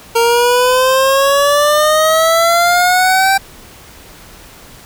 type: exponential sweep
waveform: 25% pulse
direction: up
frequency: 460.7 to 784 Hz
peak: -5 dBFS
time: 0.15-3.38 s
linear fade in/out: 10 ms
effects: pink hiss -38 dBFS RMS until 4.85 s